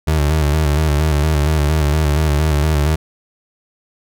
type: tone with vibrato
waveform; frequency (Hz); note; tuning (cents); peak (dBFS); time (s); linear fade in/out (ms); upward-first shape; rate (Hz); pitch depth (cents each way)
30% pulse; 75.5; D2; +48; -10; 0.07-2.96; 10; square; 4.3; 59
effects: none